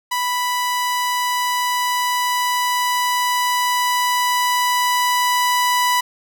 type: tone with level ramp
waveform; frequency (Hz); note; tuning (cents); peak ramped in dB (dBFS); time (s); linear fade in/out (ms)
sawtooth; 987.8; B5; 0; -15 to -11; 0.11-6.01; 10
effects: none